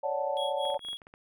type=chord; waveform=sine; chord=D major seventh; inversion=third; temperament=equal; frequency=554.4 / 587.3 / 740 / 880 Hz; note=C#5 / D5 / F#5 / A5; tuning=0 / 0 / 0 / 0 cents; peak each=-32 / -33 / -36 / -34 dBFS; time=0.03-0.78 s; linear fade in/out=10 ms
type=tone with tremolo; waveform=triangle; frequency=3322 Hz; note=G#7; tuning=in tune; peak=-32 dBFS; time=0.37-0.97 s; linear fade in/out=0 ms; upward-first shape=sine; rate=4.2 Hz; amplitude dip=95%
type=clicks; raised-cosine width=0.5 ms; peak=-34 dBFS; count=10; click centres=0.653 / 0.702 / 0.744 / 0.793 / 0.849 / 0.886 / 0.931 / 1.018 / 1.069 / 1.139 s
effects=none